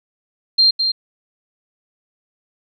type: tone with echo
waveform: sine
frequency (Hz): 4183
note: C8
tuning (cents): -1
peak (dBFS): -9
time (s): 0.58-0.71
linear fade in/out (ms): 10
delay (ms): 210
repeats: 1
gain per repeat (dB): -6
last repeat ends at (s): 0.92
effects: none